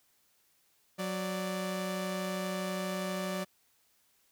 sawtooth tone pair together, 184.89 / 587 Hz, F#3 / D5, -1 / -1 cents, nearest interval octave + minor sixth, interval 2000 cents, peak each -31 / -33 dBFS, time 0.98-3.45 s, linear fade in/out 20 ms, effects white hiss -70 dBFS RMS until 4.31 s

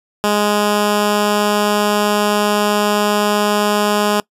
10% pulse tone, 207.7 Hz, G#3, in tune, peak -5 dBFS, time 0.24-4.2 s, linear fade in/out 0 ms, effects noise-tail reverb RT60 0.1 s tail -23 dB re dry + resampled to 32000 Hz

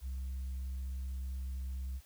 sine tone, 65.41 Hz, C2, in tune, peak -34 dBFS, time 0.01-2.01 s, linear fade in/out 50 ms, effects tanh soft clip ceiling -35 dBFS + white hiss -63 dBFS RMS until 2.05 s

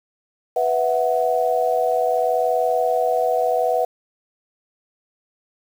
sine chord, B suspended fourth, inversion none, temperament equal, 493.9 / 659.3 / 740 Hz, B4 / E5 / F#5, 0 / 0 / 0 cents, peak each -21 dBFS, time 0.56-3.85 s, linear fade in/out 5 ms, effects 7-bit

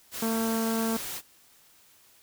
white noise, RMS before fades -36 dBFS, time 0.11-1.22 s, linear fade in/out 50 ms
harmonic tone, 225.5 Hz, A3, 43 cents sharp, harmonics 1 / 2 / 3 / 4 / 5 / 6 / 7, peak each -27 / -33 / -37 / -39 / -41 / -43 / -44 dBFS, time 0.22-0.97 s, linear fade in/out 5 ms
effects white hiss -59 dBFS RMS until 2.22 s

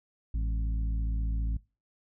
harmonic tone with a mistuned harmonic, 54.8 Hz, A1, 6 cents flat, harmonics 1 / 2 / 3 / 4 / 5, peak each -27 / -41 / -44 / -48 / -48 dBFS, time 0.34-1.57 s, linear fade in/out 5 ms, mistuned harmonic 4, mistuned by -100 cents, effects noise-tail reverb RT60 0.3 s tail -22 dB re dry

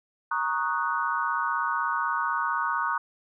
sine chord, D# minor seventh, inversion second, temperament equal, 932.3 / 1108.7 / 1244.5 / 1480 Hz, A#5 / C#6 / D#6 / F#6, 0 / 0 / 0 / 0 cents, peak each -30 dBFS, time 0.31-2.98 s, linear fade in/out 5 ms, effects none

